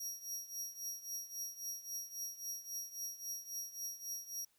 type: tone with tremolo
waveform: sawtooth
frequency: 5670 Hz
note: F8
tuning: 25 cents sharp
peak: -36 dBFS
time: 0-4.45 s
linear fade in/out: 5 ms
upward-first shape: triangle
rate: 3.7 Hz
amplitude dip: 85%
effects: white hiss -75 dBFS RMS until 4.58 s